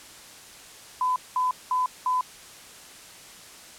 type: tone bursts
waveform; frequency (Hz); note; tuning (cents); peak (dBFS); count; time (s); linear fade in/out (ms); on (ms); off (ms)
sine; 1008; B5; +35; -21; 4; 1.01-2.21; 2; 150; 200
effects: white hiss -46 dBFS RMS until 3.78 s + low-pass 10000 Hz 12 dB/octave